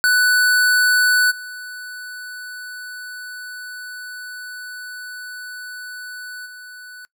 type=tone with level steps; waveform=square; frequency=1490 Hz; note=F#6; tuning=12 cents sharp; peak=-13 / -31 / -36 dBFS; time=0.04-7.05 s; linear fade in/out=0 ms; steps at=1.3 / 6.45 s; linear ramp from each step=20 ms; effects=noise-tail reverb RT60 0.1 s tail -22 dB re dry